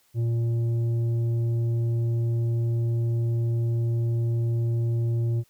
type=tone with tanh clipping; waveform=triangle; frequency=116.54 Hz; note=A#2; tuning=in tune; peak=-23 dBFS; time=0.14-5.44 s; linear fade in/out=50 ms; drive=11 dB; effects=white hiss -64 dBFS RMS until 5.49 s